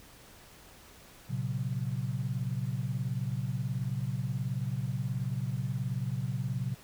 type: chord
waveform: sine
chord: F# major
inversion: first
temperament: equal with one note detuned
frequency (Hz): 116.54 / 135.11 / 185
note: A#2 / C#3 / F#3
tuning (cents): 0 / -44 / 0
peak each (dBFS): -34 / -33 / -39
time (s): 1.29-6.75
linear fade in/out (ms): 20
effects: pink hiss -54 dBFS RMS until 6.83 s